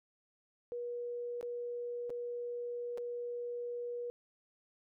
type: tone with dropouts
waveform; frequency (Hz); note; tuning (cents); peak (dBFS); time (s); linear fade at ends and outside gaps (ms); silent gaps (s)
sine; 481.5; B4; -44; -37; 0.72-4.1; 0; 1.411-1.428 / 2.096-2.103 / 2.975-2.981
effects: none